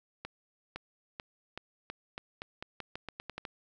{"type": "accelerating click train", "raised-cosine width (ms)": 0.3, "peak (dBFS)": -23, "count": 15, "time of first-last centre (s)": [0.25, 3.452], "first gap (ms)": 510, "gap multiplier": 0.86, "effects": []}